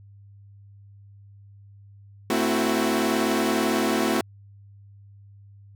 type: chord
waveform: sawtooth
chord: F# half-diminished seventh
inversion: first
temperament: equal with one note detuned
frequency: 223.5 / 261.6 / 329.6 / 370 Hz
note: A3 / C4 / E4 / F#4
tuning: +27 / 0 / 0 / 0 cents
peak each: -22 / -23 / -23 / -23 dBFS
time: 2.3-4.21 s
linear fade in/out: 2 ms
effects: added 100 Hz sine -46 dBFS peak until 5.75 s